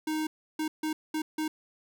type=tone bursts at uneven times; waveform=square; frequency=311.1 Hz; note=D#4; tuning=in tune; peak=-29 dBFS; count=5; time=0.07-0.27 / 0.59-0.68 / 0.83-0.93 / 1.14-1.22 / 1.38-1.48 s; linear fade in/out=5 ms; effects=none